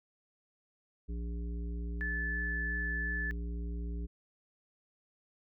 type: harmonic tone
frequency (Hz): 58.27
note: A#1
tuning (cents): 0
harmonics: 1 / 3 / 5 / 7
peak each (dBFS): -35 / -45 / -49 / -52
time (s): 1.08-4.07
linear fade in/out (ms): 20
type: tone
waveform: sine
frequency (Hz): 1739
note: A6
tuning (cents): -21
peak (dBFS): -34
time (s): 2.01-3.31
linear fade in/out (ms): 0
effects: none